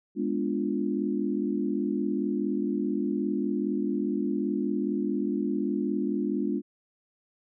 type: chord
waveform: sine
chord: G# diminished seventh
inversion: none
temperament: equal with one note detuned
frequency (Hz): 207.7 / 246.9 / 291.8 / 349.2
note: G#3 / B3 / D4 / F4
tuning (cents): 0 / 0 / -11 / 0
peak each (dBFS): -30 / -32 / -30 / -32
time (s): 0.15-6.62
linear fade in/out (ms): 50
effects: none